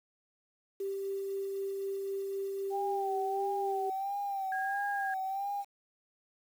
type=tone with tremolo; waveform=sine; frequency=392 Hz; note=G4; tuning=in tune; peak=-32 dBFS; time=0.8-3.9 s; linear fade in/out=5 ms; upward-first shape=triangle; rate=3.9 Hz; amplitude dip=25%
type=tone with vibrato; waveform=sine; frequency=784 Hz; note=G5; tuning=in tune; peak=-32 dBFS; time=2.7-5.65 s; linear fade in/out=50 ms; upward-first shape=sine; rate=1.5 Hz; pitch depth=54 cents each way
type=tone; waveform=sine; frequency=1634 Hz; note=G#6; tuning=29 cents flat; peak=-35 dBFS; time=4.52-5.14 s; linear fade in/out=2 ms
effects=9-bit